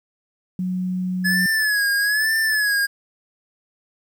sine tone, 183.4 Hz, F#3, 15 cents flat, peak -21 dBFS, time 0.59-1.46 s, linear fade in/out 2 ms
square tone with vibrato, 1702 Hz, G#6, 42 cents sharp, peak -18 dBFS, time 1.24-2.87 s, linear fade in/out 20 ms, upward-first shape sine, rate 1.1 Hz, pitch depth 81 cents each way
effects 9-bit

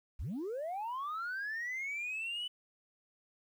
sine linear sweep, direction up, 38.4 to 3000 Hz, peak -34 dBFS, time 0.19-2.48 s, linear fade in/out 10 ms, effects tanh soft clip ceiling -34 dBFS + 11-bit

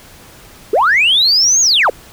sine linear two-way sweep, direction up then down, 359.1 to 6730 to 359.1 Hz, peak -7 dBFS, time 0.73-1.9 s, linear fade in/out 5 ms, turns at 1.61 s, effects tanh soft clip ceiling -4 dBFS + pink hiss -40 dBFS RMS until 2.12 s

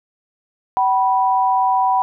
sine tone pair together, 762 / 981.7 Hz, G5 / B5, -49 / -11 cents, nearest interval major third, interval 438 cents, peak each -16 dBFS, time 0.77-2.02 s, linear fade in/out 0 ms, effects none

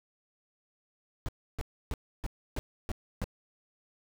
brown noise bursts, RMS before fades -32 dBFS, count 7, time 1.26-3.242 s, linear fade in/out 0 ms, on 26 ms, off 300 ms, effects none

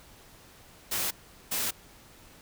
white noise bursts at uneven times, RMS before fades -30 dBFS, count 2, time 0.91-1.11 / 1.51-1.71 s, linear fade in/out 10 ms, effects pink hiss -54 dBFS RMS until 2.41 s

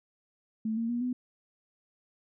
sine tone with pitch steps, 220 / 229.5 / 239.4 / 249.7 Hz, A3 / A#3 / A#3 / B3, 0 / -27 / +46 / +19 cents, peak -28 dBFS, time 0.65-1.13 s, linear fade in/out 5 ms, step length 120 ms, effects none

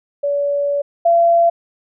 sine tone pair in turn, 571 / 680.3 Hz, D5 / F5, -49 / -46 cents, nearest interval minor third, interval 303 cents, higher second, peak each -15 / -9 dBFS, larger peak second, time 0.23-0.82 / 1.05-1.5 s, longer first, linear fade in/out 10 ms, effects none

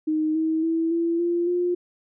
sine tone with pitch steps, 310.8 / 319 / 327.4 / 336 / 344.9 / 353.9 Hz, D#4 / D#4 / E4 / E4 / F4 / F4, -2 / +43 / -12 / +33 / -22 / +23 cents, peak -20 dBFS, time 0.07-1.75 s, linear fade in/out 10 ms, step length 280 ms, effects none

